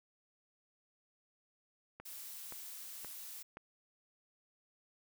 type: click train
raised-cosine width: 0.5 ms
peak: -33 dBFS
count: 4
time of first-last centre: 2-3.571 s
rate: 1.91 Hz
type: noise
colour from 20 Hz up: blue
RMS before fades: -48 dBFS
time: 2.05-3.43 s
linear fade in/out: 10 ms
effects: none